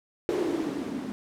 violet noise with low-pass filter sweep, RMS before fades -30 dBFS, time 0.29-1.12 s, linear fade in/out 0 ms, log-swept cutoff 380 to 230 Hz, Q 6.4, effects none

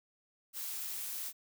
blue noise, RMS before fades -40 dBFS, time 0.53-1.33 s, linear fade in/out 50 ms, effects none

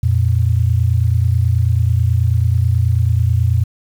sine tone pair together, 87.31 / 116.54 Hz, F2 / A#2, 0 / 0 cents, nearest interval perfect fourth, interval 500 cents, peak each -14 dBFS, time 0.03-3.64 s, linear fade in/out 5 ms, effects 7-bit

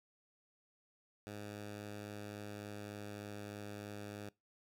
10% pulse tone with pitch glide, 103.83 to 103.23 Hz, G#2 to G#2, 0 to -10 cents, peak -37 dBFS, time 1.27-4.29 s, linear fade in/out 0 ms, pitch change -10 cents, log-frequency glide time 1.82-3.26 s, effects noise-tail reverb RT60 0.2 s tail -22 dB re dry

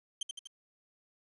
sawtooth tone with echo, 3136 Hz, G7, in tune, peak -29 dBFS, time 0.21-0.23 s, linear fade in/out 5 ms, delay 81 ms, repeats 3, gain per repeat -4 dB, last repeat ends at 0.473 s, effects resampled to 24000 Hz + 10-bit

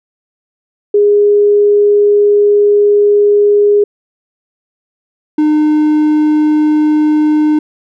sine / triangle tone pair in turn, 411.6 / 304.1 Hz, G#4 / D#4, -16 / -40 cents, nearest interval perfect fourth, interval 524 cents, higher first, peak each -5 dBFS, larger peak neither, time 0.94-3.84 / 5.38-7.59 s, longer first, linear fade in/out 5 ms, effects none

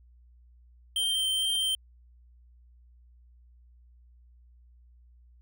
square tone with vibrato, 3136 Hz, G7, in tune, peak -26 dBFS, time 0.96-1.75 s, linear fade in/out 2 ms, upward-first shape sine, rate 2.2 Hz, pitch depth 11 cents each way, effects added 60 Hz sine -54 dBFS peak until 5.41 s

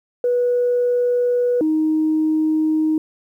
sine tone pair in turn, 489 / 312.4 Hz, B4 / D#4, -17 / +7 cents, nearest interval minor sixth, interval 776 cents, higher first, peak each -14 dBFS, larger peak neither, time 0.24-1.61 / 1.61-2.98 s, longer neither, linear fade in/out 2 ms, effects tanh soft clip ceiling -10 dBFS + 9-bit

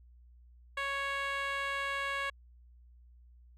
10% pulse tone with band-pass filter, 554.4 Hz, C#5, in tune, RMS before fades -35 dBFS, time 0.77-2.3 s, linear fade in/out 5 ms, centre 1500 Hz, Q 0.89, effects added 60 Hz sine -55 dBFS peak until 3.57 s

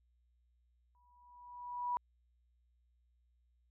sine tone with exponential growth, 976 Hz, B5, 21 cents flat, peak -31 dBFS, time 0.95-1.97 s, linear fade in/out 0 ms, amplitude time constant 220 ms, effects added 60 Hz sine -70 dBFS peak until 3.7 s

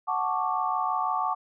sine chord, D major seventh, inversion first, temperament equal, 740 / 880 / 1108.7 / 1174.7 Hz, F#5 / A5 / C#6 / D6, 0 / 0 / 0 / 0 cents, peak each -30 dBFS, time 0.07-1.35 s, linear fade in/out 20 ms, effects none

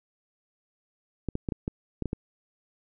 clicks, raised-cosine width 3 ms, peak -16 dBFS, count 8, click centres 1.287 / 1.354 / 1.488 / 1.522 / 1.679 / 2.023 / 2.057 / 2.131 s, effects none

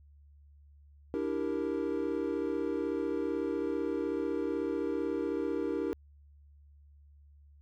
triangle chord, E half-diminished seventh, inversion third, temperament equal, 293.7 / 329.6 / 392 / 466.2 Hz, D4 / E4 / G4 / Bb4, 0 / 0 / 0 / 0 cents, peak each -34 dBFS, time 1.14-5.93 s, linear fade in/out 0 ms, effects added 72 Hz sine -55 dBFS peak until 7.61 s

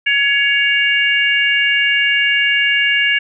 harmonic tone, 560 Hz, C#5, 18 cents sharp, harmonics 3 / 4 / 5, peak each -16 / -16 / -16 dBFS, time 0.06-3.19 s, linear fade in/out 10 ms, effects none

